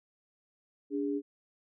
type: tone pair together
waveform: sine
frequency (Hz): 288.4 / 408.5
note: D4 / G#4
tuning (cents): -31 / -29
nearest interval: tritone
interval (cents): 602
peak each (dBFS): -31 / -34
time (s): 0.9-1.22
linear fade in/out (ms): 50
effects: none